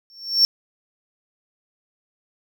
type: tone with exponential growth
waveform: triangle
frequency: 5450 Hz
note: F8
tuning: 43 cents flat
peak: -8 dBFS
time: 0.1-0.45 s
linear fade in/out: 0 ms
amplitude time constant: 75 ms
effects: none